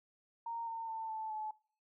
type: tone with pitch steps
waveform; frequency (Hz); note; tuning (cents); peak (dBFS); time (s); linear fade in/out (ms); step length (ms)
sine; 926 / 909.6 / 893.4 / 877.6 / 862; A#5 / A#5 / A5 / A5 / A5; -12 / -43 / +26 / -5 / -36; -38; 0.46-1.51; 5; 210
effects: noise-tail reverb RT60 0.5 s tail -24 dB re dry